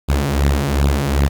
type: beating tone pair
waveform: sawtooth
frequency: 68.8 / 71.4 Hz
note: C#2 / D2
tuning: -12 / -48 cents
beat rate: 2.6 Hz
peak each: -13 dBFS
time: 0.08-1.29 s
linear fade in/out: 20 ms
effects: 8-bit